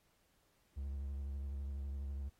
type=tone with vibrato; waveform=triangle; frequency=69.3 Hz; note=C#2; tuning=in tune; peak=-37 dBFS; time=0.76-2.3 s; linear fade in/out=20 ms; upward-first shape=sine; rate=12 Hz; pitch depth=44 cents each way; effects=pink hiss -75 dBFS RMS until 2.39 s + AAC 48 kbps